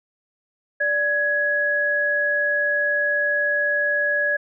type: tone pair together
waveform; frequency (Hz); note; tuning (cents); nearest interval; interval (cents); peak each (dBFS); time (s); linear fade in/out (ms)
sine; 586 / 1671.9; D5 / G#6; -4 / +11; octave + tritone; 1815; -25 / -19; 0.8-4.37; 10
effects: none